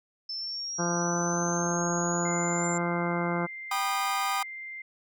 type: linear sweep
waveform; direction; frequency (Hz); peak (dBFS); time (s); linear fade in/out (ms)
sine; up; 5274 to 7300; -32; 0.29-2.78; 5
type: harmonic tone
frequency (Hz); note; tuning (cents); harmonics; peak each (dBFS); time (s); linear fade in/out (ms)
172.7; F3; -19; 1 / 2 / 3 / 4 / 5 / 6 / 7 / 8 / 9; -30 / -33 / -35 / -36 / -37 / -38 / -38 / -39 / -40; 0.78-3.47; 20
type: tone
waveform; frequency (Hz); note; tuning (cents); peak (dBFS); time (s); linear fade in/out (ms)
sine; 2093; C7; 0; -37; 2.25-4.82; 5
type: chord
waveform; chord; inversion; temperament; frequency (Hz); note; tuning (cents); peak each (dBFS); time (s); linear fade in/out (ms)
40% pulse; G augmented; none; just; 784 / 980 / 1225; G5 / B5 / D#6; 0 / -14 / -27; -30 / -33 / -29; 3.71-4.43; 5
effects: none